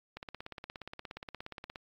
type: click train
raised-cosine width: 0.3 ms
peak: -26 dBFS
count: 28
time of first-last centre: 0.17-1.758 s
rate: 17 Hz
effects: AAC 64 kbps